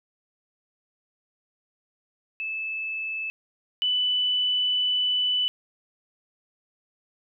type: tone pair in turn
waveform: sine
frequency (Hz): 2618 / 2987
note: E7 / F#7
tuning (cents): -13 / +16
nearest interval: major second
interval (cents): 229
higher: second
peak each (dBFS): -28 / -21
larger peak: second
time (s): 2.4-3.3 / 3.82-5.48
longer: second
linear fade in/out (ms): 0
effects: none